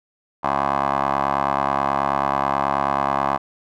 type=tone with band-pass filter; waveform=15% pulse; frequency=69.3 Hz; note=C#2; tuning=in tune; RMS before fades=-21 dBFS; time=0.43-3.38 s; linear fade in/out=20 ms; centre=940 Hz; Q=5.7; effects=none

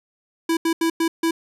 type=tone bursts at uneven times; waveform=square; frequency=329.6 Hz; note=E4; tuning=in tune; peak=-18 dBFS; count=5; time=0.49-0.57 / 0.65-0.73 / 0.81-0.9 / 1-1.08 / 1.23-1.31 s; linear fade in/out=5 ms; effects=resampled to 32000 Hz

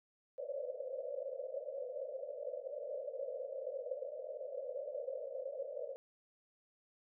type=band-pass noise; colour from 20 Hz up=white; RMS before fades=-43 dBFS; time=0.38-5.96 s; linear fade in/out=0 ms; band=500 to 590 Hz; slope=96 dB/octave; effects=none

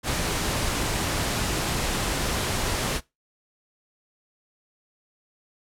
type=noise; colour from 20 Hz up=pink; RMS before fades=-26 dBFS; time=0.03-3.01 s; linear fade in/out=50 ms; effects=noise-tail reverb RT60 0.2 s tail -20 dB re dry + low-pass 11000 Hz 12 dB/octave

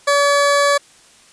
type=tone; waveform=20% pulse; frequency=570 Hz; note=C#5; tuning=48 cents sharp; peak=-7 dBFS; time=0.07-0.78 s; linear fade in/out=10 ms; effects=white hiss -48 dBFS RMS until 1.32 s + resampled to 22050 Hz

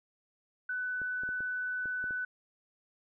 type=tone; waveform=sine; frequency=1497 Hz; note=F#6; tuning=20 cents sharp; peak=-32 dBFS; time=0.69-2.25 s; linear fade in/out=5 ms
type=clicks; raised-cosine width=2 ms; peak=-35 dBFS; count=7; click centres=1.017 / 1.235 / 1.29 / 1.406 / 1.857 / 2.041 / 2.108 s
effects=none

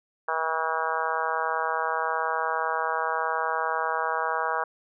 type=harmonic tone; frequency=160.9 Hz; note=E3; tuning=42 cents flat; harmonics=3 / 4 / 5 / 6 / 7 / 8 / 9 / 10; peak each=-34 / -34 / -32 / -31 / -31 / -34 / -33 / -35 dBFS; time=0.28-4.64 s; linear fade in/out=5 ms; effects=none

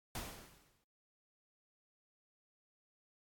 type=noise with exponential decay; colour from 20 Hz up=pink; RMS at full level=-41 dBFS; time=0.15-0.84 s; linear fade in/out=2 ms; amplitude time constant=150 ms; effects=noise-tail reverb RT60 0.5 s tail -26 dB re dry + AAC 64 kbps

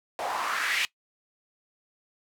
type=noise with band-pass filter sweep; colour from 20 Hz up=white; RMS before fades=-29 dBFS; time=0.19-0.85 s; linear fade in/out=0 ms; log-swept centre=650 to 2600 Hz; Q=3.1; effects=noise-tail reverb RT60 0.1 s tail -20 dB re dry

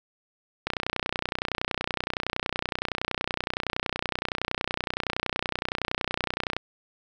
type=click train; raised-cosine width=0.3 ms; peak=-10 dBFS; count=182; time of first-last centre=0.67-6.566 s; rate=30.7 Hz; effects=none

